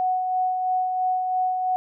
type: tone with tremolo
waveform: sine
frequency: 740 Hz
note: F#5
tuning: in tune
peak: -19 dBFS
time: 0-1.76 s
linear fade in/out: 0 ms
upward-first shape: sine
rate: 3 Hz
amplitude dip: 35%
effects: none